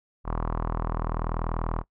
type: tone with low-pass filter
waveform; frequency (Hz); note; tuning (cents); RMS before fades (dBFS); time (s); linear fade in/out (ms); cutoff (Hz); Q
sawtooth; 40.35; E1; -36; -29; 0.24-1.84; 50; 1100; 3.9
effects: noise-tail reverb RT60 0.1 s tail -21 dB re dry